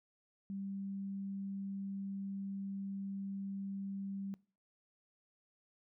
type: tone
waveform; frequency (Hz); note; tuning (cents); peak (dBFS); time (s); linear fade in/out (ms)
sine; 196.3; G3; +3; -39; 0.5-4.34; 0
effects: noise-tail reverb RT60 0.4 s tail -23 dB re dry